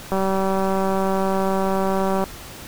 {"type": "click train", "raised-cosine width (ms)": 1, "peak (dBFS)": -9, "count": 408, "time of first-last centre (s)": [0.12, 2.24], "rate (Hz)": 192, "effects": ["pink hiss -38 dBFS RMS until 2.67 s"]}